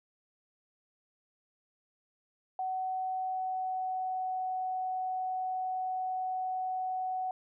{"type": "tone with pitch glide", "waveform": "sine", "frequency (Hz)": [750, 745.2], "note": ["F#5", "F#5"], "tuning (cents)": [23, 12], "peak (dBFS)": -31, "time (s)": [2.59, 7.31], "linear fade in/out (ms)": 2, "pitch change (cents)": -11, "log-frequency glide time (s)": [3.18, 4.48], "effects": []}